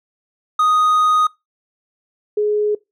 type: tone pair in turn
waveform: triangle / sine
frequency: 1244.5 / 419.4 Hz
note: D#6 / G#4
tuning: 0 / +17 cents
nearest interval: octave + perfect fifth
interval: 1883 cents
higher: first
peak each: -10 / -14 dBFS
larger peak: first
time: 0.59-1.27 / 2.37-2.75 s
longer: first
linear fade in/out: 5 ms
effects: noise-tail reverb RT60 0.2 s tail -22 dB re dry